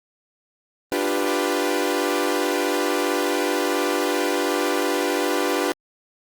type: chord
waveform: sawtooth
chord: G dominant seventh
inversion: second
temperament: equal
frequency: 293.7 / 349.2 / 392 / 493.9 Hz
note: D4 / F4 / G4 / B4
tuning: 0 / 0 / 0 / 0 cents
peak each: -22 dBFS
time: 0.92-5.72 s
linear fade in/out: 0 ms
effects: Opus 24 kbps